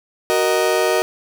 35% pulse chord, D# minor, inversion first, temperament just, 373.4 / 466.7 / 622.3 Hz, F#4 / A#4 / D#5, +16 / +2 / 0 cents, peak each -18 dBFS, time 0.3-1.02 s, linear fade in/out 0 ms, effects none

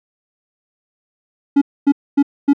triangle tone bursts, 282.4 Hz, C#4, 32 cents sharp, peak -6 dBFS, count 4, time 1.56-2.534 s, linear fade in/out 10 ms, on 56 ms, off 250 ms, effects none

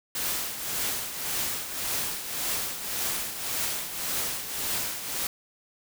white noise with tremolo, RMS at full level -28 dBFS, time 0.15-5.27 s, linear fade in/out 2 ms, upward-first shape triangle, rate 1.8 Hz, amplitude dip 65%, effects none

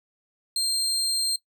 30% pulse tone, 4183 Hz, C8, 1 cent flat, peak -20 dBFS, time 0.56-1.36 s, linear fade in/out 2 ms, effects noise-tail reverb RT60 0.1 s tail -19 dB re dry

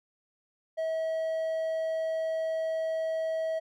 triangle tone, 644 Hz, E5, 41 cents flat, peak -26 dBFS, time 0.77-3.6 s, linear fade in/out 20 ms, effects none

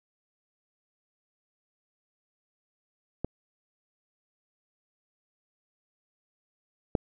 clicks, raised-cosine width 2 ms, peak -16 / -10 dBFS, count 2, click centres 3.246 / 6.952 s, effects none

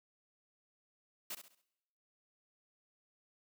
white noise with echo, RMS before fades -42 dBFS, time 1.3-1.35 s, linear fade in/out 5 ms, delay 67 ms, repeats 4, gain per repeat -9 dB, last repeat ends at 1.618 s, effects noise-tail reverb RT60 1.0 s tail -25 dB re dry + high-pass 200 Hz 12 dB/octave

